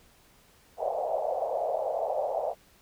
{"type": "band-pass noise", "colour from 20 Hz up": "white", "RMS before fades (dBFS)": -30, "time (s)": [0.77, 2.55], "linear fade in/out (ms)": 50, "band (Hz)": [530, 730], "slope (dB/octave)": 48, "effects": ["pink hiss -60 dBFS RMS until 2.81 s"]}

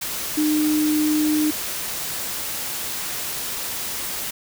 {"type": "tone in noise", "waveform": "sine", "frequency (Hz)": 304.5, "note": "D#4", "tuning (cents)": -37, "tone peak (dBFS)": -17, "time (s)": [0.37, 1.51], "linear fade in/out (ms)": 10, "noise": "white", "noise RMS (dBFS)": -28, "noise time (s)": [0.01, 4.31], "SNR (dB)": 8, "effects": []}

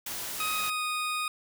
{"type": "noise", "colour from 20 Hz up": "white", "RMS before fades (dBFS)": -36, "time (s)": [0.06, 0.7], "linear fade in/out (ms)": 5}
{"type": "tone with pitch glide", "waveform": "20% pulse", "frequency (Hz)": [1258, 1240], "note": ["D#6", "D#6"], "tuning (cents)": [19, -6], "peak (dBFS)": -24, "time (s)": [0.4, 1.28], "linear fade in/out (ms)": 2, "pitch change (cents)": -25, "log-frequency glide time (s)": [0.53, 0.84]}
{"effects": []}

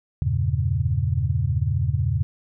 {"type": "chord", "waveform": "sine", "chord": "E diminished seventh", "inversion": "none", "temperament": "equal", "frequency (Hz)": [82.41, 98, 116.54, 138.59], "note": ["E2", "G2", "Bb2", "Db3"], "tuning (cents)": [0, 0, 0, 0], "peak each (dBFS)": -25, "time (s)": [0.22, 2.23], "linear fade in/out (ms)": 0, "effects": []}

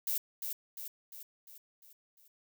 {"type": "noise with echo", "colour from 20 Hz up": "violet", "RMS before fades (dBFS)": -33, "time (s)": [0.07, 0.18], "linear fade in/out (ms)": 2, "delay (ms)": 350, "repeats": 6, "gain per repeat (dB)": -5, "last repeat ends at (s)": 2.28, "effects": []}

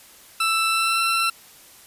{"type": "tone with pitch glide", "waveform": "20% pulse", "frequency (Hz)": [1327, 1346.3], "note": ["E6", "E6"], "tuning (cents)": [11, 36], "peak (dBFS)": -14, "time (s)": [0.4, 1.3], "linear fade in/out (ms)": 5, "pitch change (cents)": 25, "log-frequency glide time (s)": [0.68, 1.02], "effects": ["white hiss -48 dBFS RMS until 1.86 s", "resampled to 32000 Hz"]}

